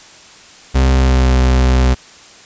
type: tone with pitch glide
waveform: 40% pulse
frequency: 65.41 to 63.84 Hz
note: C2 to C2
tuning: 0 to -42 cents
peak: -8 dBFS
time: 0.74-1.95 s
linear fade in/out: 20 ms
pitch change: -42 cents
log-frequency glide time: 0.91-1.35 s
effects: white hiss -40 dBFS RMS until 2.45 s + resampled to 16000 Hz